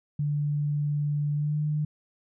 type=tone with pitch glide; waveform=sine; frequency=146.83 to 150.61 Hz; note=D3 to D3; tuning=0 to +44 cents; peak=-24 dBFS; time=0.19-1.85 s; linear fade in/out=5 ms; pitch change=+44 cents; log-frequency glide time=1.34-1.57 s; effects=none